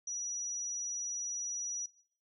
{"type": "tone", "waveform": "sine", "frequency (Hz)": 5840, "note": "F#8", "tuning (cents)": -24, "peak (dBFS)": -36, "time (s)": [0.07, 1.86], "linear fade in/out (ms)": 5, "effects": ["noise-tail reverb RT60 0.6 s tail -21 dB re dry"]}